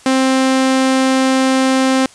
sawtooth tone, 263.1 Hz, C4, 10 cents sharp, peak -7 dBFS, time 0.06-2.06 s, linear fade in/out 2 ms, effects white hiss -43 dBFS RMS until 2.14 s + resampled to 22050 Hz

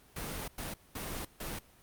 pink noise bursts at uneven times, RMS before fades -39 dBFS, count 4, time 0.16-0.48 / 0.58-0.74 / 0.95-1.25 / 1.4-1.59 s, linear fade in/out 5 ms, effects pink hiss -61 dBFS RMS until 1.82 s + Opus 32 kbps

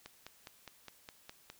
click train, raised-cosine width 0.2 ms, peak -29 dBFS, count 8, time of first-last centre 0.06-1.5 s, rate 4.86 Hz, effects white hiss -64 dBFS RMS until 1.59 s

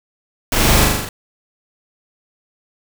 pink noise with echo, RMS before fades -17 dBFS, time 0.52-0.85 s, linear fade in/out 2 ms, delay 40 ms, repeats 6, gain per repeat -2 dB, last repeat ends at 1.09 s, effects none

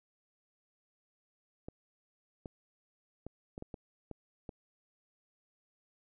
clicks, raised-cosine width 2 ms, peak -29 dBFS, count 8, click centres 1.685 / 2.458 / 3.266 / 3.579 / 3.624 / 3.742 / 4.113 / 4.492 s, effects none

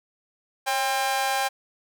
sawtooth tone with amplitude modulation, 798 Hz, G5, 31 cents sharp, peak -15 dBFS, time 0.66-1.49 s, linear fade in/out 20 ms, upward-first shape sine, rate 249 Hz, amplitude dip 85%, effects none

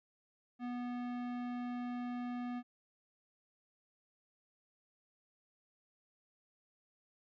sine tone with tanh clipping, 244.7 Hz, B3, 16 cents flat, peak -40 dBFS, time 0.59-2.63 s, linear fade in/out 50 ms, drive 18 dB, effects none

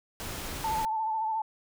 pink noise, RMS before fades -37 dBFS, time 0.2-0.85 s, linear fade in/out 0 ms
sine tone with vibrato, 880 Hz, A5, in tune, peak -27 dBFS, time 0.64-1.42 s, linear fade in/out 5 ms, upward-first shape sine, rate 14 Hz, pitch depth 39 cents each way
effects none

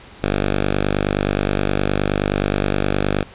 5% pulse tone, 49.55 Hz, G1, 19 cents sharp, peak -6 dBFS, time 0.22-3.24 s, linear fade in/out 20 ms, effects pink hiss -42 dBFS RMS until 3.34 s + resampled to 8000 Hz

